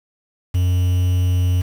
triangle tone with quantisation, 90.1 Hz, F#2, 45 cents flat, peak -12 dBFS, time 0.54-1.62 s, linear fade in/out 10 ms, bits 6, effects none

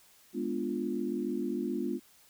sine chord, G# diminished seventh, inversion none, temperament equal, 207.7 / 246.9 / 293.7 / 349.2 Hz, G#3 / B3 / D4 / F4, 0 / 0 / 0 / 0 cents, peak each -37 / -35 / -37 / -35 dBFS, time 0.33-2 s, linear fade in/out 50 ms, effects white hiss -61 dBFS RMS until 2.29 s

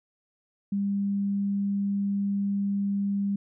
sine tone, 199.8 Hz, G3, 33 cents sharp, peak -24 dBFS, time 0.72-3.36 s, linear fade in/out 5 ms, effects none

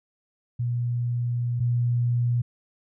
sine tone pair in turn, 120.6 / 120.6 Hz, B2 / B2, -41 / -41 cents, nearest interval unison, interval 0 cents, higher neither, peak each -23 / -20 dBFS, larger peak second, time 0.59-1.6 / 1.6-2.42 s, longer first, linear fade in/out 10 ms, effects none

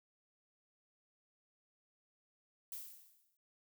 violet noise with exponential decay, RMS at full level -43 dBFS, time 2.72-3.37 s, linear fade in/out 2 ms, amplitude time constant 140 ms, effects none

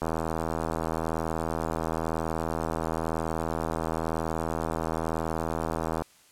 click train, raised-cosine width 1 ms, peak -15 dBFS, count 487, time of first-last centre 0.02-6.02 s, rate 81 Hz, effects white hiss -58 dBFS RMS until 6.31 s + low-pass 11000 Hz 12 dB/octave

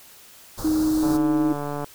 pink band-stop noise, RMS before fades -33 dBFS, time 0.57-1.18 s, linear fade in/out 20 ms, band 1500 to 4000 Hz, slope 48 dB/octave
sine tone with pitch glide, 311.7 to 309.2 Hz, D#4 to D#4, +3 to -11 cents, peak -18 dBFS, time 0.64-1.53 s, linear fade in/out 10 ms, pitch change -14 cents, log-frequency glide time 1.08-1.29 s
click train, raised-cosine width 1 ms, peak -16 dBFS, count 119, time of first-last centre 1.03-1.844 s, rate 145 Hz
effects white hiss -48 dBFS RMS until 1.94 s

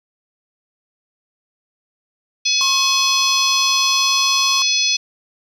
harmonic tone, 850 Hz, G#5, 40 cents sharp, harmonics 3 / 4 / 5 / 6 / 7, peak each -21 / -21 / -21 / -21 / -21 dBFS, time 2.45-4.97 s, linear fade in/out 10 ms
square tone with pitch glide, 1079 to 1085.3 Hz, C#6 to C#6, -47 to -37 cents, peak -22 dBFS, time 2.61-4.62 s, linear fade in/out 0 ms, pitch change +10 cents, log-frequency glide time 3.87-4.16 s
effects resampled to 32000 Hz + 8-bit

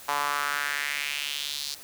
sawtooth tone with high-pass filter sweep, 144.3 Hz, D3, 30 cents flat, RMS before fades -30 dBFS, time 0.08-1.75 s, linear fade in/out 10 ms, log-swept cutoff 910 to 4600 Hz, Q 2.9, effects white hiss -46 dBFS RMS until 1.83 s

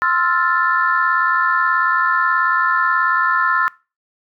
sine chord, F major seventh, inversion second, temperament equal, 1046.5 / 1318.5 / 1396.9 / 1760 Hz, C6 / E6 / F6 / A6, 0 / 0 / 0 / 0 cents, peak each -19 dBFS, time 0.02-3.68 s, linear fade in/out 0 ms, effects noise-tail reverb RT60 0.3 s tail -22 dB re dry + tanh soft clip ceiling -3 dBFS

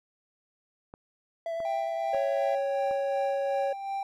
clicks, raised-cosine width 1 ms, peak -30 dBFS, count 4, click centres 0.939 / 1.603 / 2.147 / 2.911 s
triangle tone with vibrato, 664 Hz, E5, 12 cents sharp, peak -28 dBFS, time 1.46-2.55 s, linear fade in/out 2 ms, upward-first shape sine, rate 9.7 Hz, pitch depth 13 cents each way
triangle tone with tremolo, 787 Hz, G5, 7 cents sharp, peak -27 dBFS, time 1.65-4.03 s, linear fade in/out 2 ms, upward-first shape sine, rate 2.7 Hz, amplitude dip 55%
triangle tone, 554.4 Hz, C#5, in tune, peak -25 dBFS, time 2.13-3.73 s, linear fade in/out 5 ms
effects none

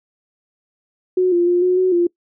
sine tone with pitch steps, 367.3 / 347.8 / 353 / 364 / 370.8 / 347.3 Hz, F#4 / F4 / F4 / F#4 / F#4 / F4, -13 / -7 / +19 / -28 / +4 / -10 cents, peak -12 dBFS, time 1.17-2.07 s, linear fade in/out 5 ms, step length 150 ms, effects noise-tail reverb RT60 0.1 s tail -24 dB re dry

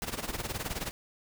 pink noise with tremolo, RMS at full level -33 dBFS, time 0.02-0.91 s, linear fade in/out 0 ms, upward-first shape sine, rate 19 Hz, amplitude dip 80%, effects none

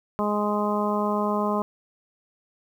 harmonic tone, 208.1 Hz, G#3, 4 cents sharp, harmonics 1 / 2 / 3 / 4 / 5 / 6, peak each -26 / -29 / -29 / -32 / -28 / -34 dBFS, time 0.19-1.62 s, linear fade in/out 0 ms, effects 9-bit

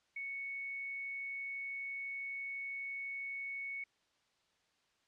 sine tone, 2217 Hz, C#7, in tune, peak -39 dBFS, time 0.16-3.84 s, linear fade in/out 5 ms, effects white hiss -75 dBFS RMS until 5.07 s + low-pass 5000 Hz 12 dB/octave

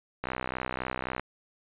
click train, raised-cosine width 0.5 ms, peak -16 dBFS, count 62, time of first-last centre 0.24-1.196 s, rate 63.8 Hz, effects resampled to 8000 Hz

